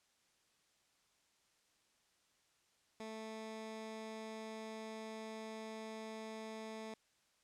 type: tone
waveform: 15% pulse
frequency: 220 Hz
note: A3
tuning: in tune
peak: -39 dBFS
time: 3-6.94 s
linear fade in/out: 2 ms
effects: white hiss -75 dBFS RMS until 7.43 s + low-pass 8000 Hz 12 dB/octave